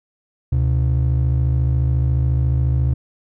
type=ring-modulated tone; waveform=triangle; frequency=100 Hz; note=G2; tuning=35 cents sharp; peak=-9 dBFS; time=0.52-2.94 s; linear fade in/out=5 ms; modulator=27.1 Hz; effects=tanh soft clip ceiling -5 dBFS